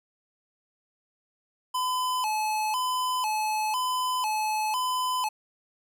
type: tone with vibrato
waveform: square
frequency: 932.3 Hz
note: A#5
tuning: in tune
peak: -26 dBFS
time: 1.74-5.29 s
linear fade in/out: 10 ms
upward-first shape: square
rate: 1 Hz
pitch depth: 140 cents each way
effects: none